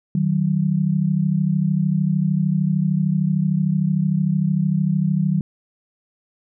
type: tone pair together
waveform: sine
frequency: 155.06 / 188.3 Hz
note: D#3 / F#3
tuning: -6 / +31 cents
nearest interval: minor third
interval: 337 cents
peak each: -19 dBFS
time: 0.15-5.41 s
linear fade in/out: 2 ms
effects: none